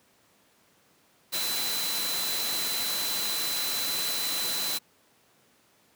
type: tone in noise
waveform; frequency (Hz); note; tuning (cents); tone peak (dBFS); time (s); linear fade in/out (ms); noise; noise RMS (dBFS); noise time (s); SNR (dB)
sine; 4023; B7; +31; -31; 1.32-4.79; 20; white; -31; 1.32-4.79; -3
effects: pink hiss -63 dBFS RMS until 5.95 s + high-pass 150 Hz 12 dB/octave